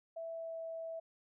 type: tone with pitch glide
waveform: sine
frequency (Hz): 659.3 to 655.1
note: E5 to E5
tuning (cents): 0 to -11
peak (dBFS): -40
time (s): 0.16-1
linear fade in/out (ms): 10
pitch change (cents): -11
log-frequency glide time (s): 0.33-0.58
effects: none